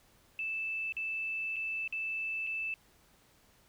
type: tone with dropouts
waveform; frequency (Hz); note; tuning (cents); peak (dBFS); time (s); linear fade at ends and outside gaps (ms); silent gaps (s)
sine; 2637; E7; 0; -33; 0.39-2.74; 1; 0.923-0.967 / 1.56-1.565 / 1.877-1.925 / 2.467-2.471
effects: pink hiss -65 dBFS RMS until 3.68 s